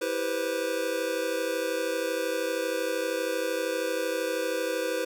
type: chord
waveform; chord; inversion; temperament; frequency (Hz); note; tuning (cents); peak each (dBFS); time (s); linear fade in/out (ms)
square; C major seventh; first; just; 327 / 392.4 / 490.5 / 523.3; E4 / G4 / B4 / C5; -14 / +2 / -12 / 0; -36 / -37 / -31 / -33; 0.01-5.05; 10
effects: none